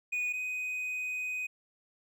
triangle tone pair in turn, 2471 / 2501 Hz, D#7 / D#7, -13 / +8 cents, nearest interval unison, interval 21 cents, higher second, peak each -28 / -31 dBFS, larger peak first, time 0.12-0.33 / 0.33-1.47 s, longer second, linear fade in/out 10 ms, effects none

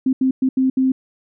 sine tone bursts at uneven times, 261.6 Hz, C4, in tune, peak -13 dBFS, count 5, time 0.06-0.13 / 0.21-0.31 / 0.42-0.49 / 0.57-0.7 / 0.77-0.92 s, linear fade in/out 5 ms, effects none

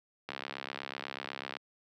click train, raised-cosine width 0.3 ms, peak -21 dBFS, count 88, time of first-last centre 0.29-1.568 s, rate 68.1 Hz, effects high-pass 200 Hz 12 dB/octave

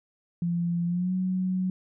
sine tone with pitch glide, 171.9 to 185.31 Hz, F3 to F#3, -27 to +3 cents, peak -24 dBFS, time 0.42-1.7 s, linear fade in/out 2 ms, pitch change +130 cents, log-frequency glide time 0.86-1.13 s, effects none

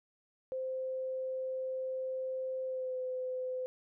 sine tone with pitch glide, 520 to 510.5 Hz, C5 to C5, -11 to -43 cents, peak -34 dBFS, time 0.52-3.66 s, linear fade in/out 0 ms, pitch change -32 cents, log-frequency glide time 2.65-2.97 s, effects none

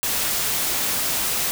white noise, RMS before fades -23 dBFS, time 0.03-1.51 s, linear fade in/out 0 ms, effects none

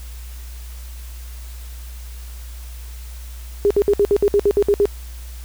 sine tone bursts, 406.5 Hz, G#4, 37 cents flat, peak -11 dBFS, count 11, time 3.65-4.855 s, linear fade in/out 0 ms, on 55 ms, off 60 ms, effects added 60 Hz sine -31 dBFS peak until 5.44 s + white hiss -44 dBFS RMS until 5.44 s

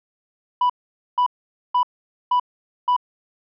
sine tone bursts, 987.8 Hz, B5, in tune, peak -12 dBFS, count 5, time 0.61-2.965 s, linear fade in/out 5 ms, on 87 ms, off 480 ms, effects tanh soft clip ceiling -14 dBFS

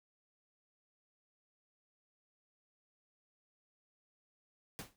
pink noise with exponential decay, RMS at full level -41 dBFS, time 4.79-4.96 s, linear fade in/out 0 ms, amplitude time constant 36 ms, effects none

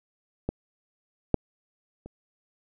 clicks, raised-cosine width 2 ms, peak -14 / -6 / -28 dBFS, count 3, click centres 0.49 / 1.343 / 2.06 s, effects none

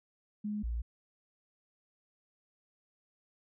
sine tone pair in turn, 209.3 / 57.92 Hz, G#3 / A#1, +14 / -10 cents, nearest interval octave + minor seventh, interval 2224 cents, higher first, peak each -33 / -32 dBFS, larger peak second, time 0.44-0.63 / 0.63-0.82 s, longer neither, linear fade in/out 10 ms, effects none

